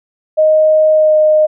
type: tone with pitch glide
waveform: sine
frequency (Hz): 622.3 to 616.2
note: D#5 to D#5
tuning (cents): 0 to -17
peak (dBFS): -6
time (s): 0.37-1.47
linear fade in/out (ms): 20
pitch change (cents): -17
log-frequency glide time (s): 0.92-1.16
effects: none